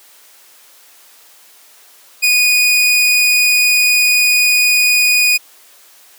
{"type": "tone", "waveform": "sawtooth", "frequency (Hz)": 2471, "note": "D#7", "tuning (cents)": -13, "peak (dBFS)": -6, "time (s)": [2.22, 5.38], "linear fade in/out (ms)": 20, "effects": ["white hiss -45 dBFS RMS until 6.18 s", "high-pass 400 Hz 12 dB/octave"]}